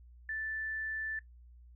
sine tone, 1760 Hz, A6, in tune, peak -35 dBFS, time 0.29-1.19 s, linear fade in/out 2 ms, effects noise-tail reverb RT60 0.1 s tail -17 dB re dry + added 60 Hz sine -53 dBFS peak until 1.75 s

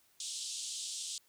white band-pass noise, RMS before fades -41 dBFS, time 0.2-1.18 s, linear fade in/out 2 ms, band 3100 to 8800 Hz, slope 48 dB/octave, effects white hiss -69 dBFS RMS until 1.28 s

